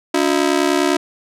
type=ring-modulated tone; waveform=sawtooth; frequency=324.1 Hz; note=E4; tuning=29 cents flat; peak=-7 dBFS; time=0.14-0.97 s; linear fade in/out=5 ms; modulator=35 Hz; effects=low-pass 10000 Hz 12 dB/octave